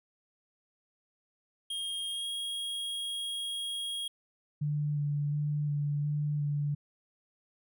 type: tone with pitch glide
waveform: square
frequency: 3238 to 3279 Hz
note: G#7 to G#7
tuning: -45 to -23 cents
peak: -34 dBFS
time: 1.7-4.08 s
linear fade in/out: 5 ms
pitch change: +22 cents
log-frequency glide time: 2.09-2.27 s
type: tone with vibrato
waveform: sine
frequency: 146.83 Hz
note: D3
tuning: in tune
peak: -28 dBFS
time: 4.61-6.75 s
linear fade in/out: 10 ms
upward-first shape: square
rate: 1.4 Hz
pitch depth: 14 cents each way
effects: none